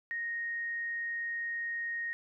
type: tone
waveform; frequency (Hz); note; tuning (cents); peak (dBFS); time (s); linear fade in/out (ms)
sine; 1864.7; A#6; 0; -33; 0.11-2.13; 0
effects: none